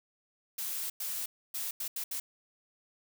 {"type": "noise bursts at uneven times", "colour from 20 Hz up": "blue", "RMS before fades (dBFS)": -36, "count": 6, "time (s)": [[0.58, 0.9], [1, 1.26], [1.54, 1.71], [1.8, 1.88], [1.96, 2.04], [2.11, 2.2]], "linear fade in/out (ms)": 5, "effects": []}